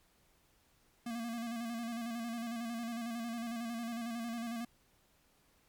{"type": "tone with vibrato", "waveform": "square", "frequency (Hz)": 232.5, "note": "A#3", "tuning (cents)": -4, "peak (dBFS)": -38, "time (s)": [1.06, 4.65], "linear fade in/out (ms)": 5, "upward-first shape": "square", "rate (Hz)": 11, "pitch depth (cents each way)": 39, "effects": ["pink hiss -70 dBFS RMS until 5.68 s", "MP3 96 kbps"]}